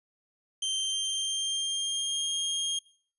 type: tone with pitch glide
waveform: sawtooth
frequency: 3136 to 3233 Hz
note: G7 to G#7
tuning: 0 to -47 cents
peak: -25 dBFS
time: 0.62-2.79 s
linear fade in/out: 5 ms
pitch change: +53 cents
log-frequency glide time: 0.76-2.31 s
effects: noise-tail reverb RT60 0.5 s tail -22 dB re dry + resampled to 24000 Hz